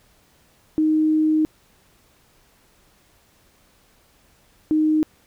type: tone pair in turn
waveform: sine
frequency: 311.1 / 309.8 Hz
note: D#4 / D#4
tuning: 0 / -7 cents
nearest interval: unison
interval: 7 cents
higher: first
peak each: -15 dBFS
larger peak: neither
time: 0.78-1.45 / 4.71-5.03 s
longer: first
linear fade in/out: 0 ms
effects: pink hiss -58 dBFS RMS until 5.26 s